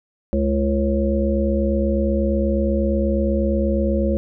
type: harmonic tone with a mistuned harmonic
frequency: 68.3 Hz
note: C#2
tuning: 25 cents flat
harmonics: 1 / 3 / 5 / 7 / 8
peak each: -21 / -21 / -25 / -31 / -23 dBFS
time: 0.33-4.17 s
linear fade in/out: 0 ms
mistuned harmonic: 3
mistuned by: +56 cents
effects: none